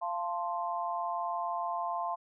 sine chord, F major, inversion none, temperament equal with one note detuned, 690.8 / 880 / 1046.5 Hz, F5 / A5 / C6, -19 / 0 / 0 cents, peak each -35 / -37 / -35 dBFS, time 0.01-2.16 s, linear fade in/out 20 ms, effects none

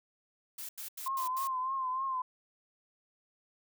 blue noise bursts, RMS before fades -42 dBFS, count 5, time 0.58-1.474 s, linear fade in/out 5 ms, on 110 ms, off 86 ms
sine tone with vibrato, 1046.5 Hz, C6, in tune, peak -31 dBFS, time 1.06-2.22 s, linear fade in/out 5 ms, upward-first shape triangle, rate 3.3 Hz, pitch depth 66 cents each way
effects none

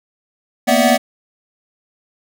square tone cluster, 231.8 / 247.5 / 579 / 652 / 747 Hz, A#3 / B3 / D5 / E5 / F#5, -10 / +4 / -25 / -19 / +16 cents, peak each -18 dBFS, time 0.67-0.98 s, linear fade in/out 20 ms, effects none

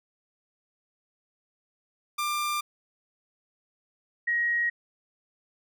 sawtooth / sine tone pair in turn, 1191 / 1890.6 Hz, D6 / A#6, +24 / +24 cents, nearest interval minor sixth, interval 800 cents, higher second, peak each -23 dBFS, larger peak neither, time 2.18-2.61 / 4.27-4.7 s, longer neither, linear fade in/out 10 ms, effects none

